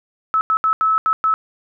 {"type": "tone bursts at uneven times", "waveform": "sine", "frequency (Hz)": 1300, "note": "E6", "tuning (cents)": -24, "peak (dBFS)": -13, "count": 6, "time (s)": [[0.34, 0.41], [0.5, 0.57], [0.64, 0.73], [0.81, 0.98], [1.06, 1.13], [1.24, 1.34]], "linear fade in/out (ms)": 0, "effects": []}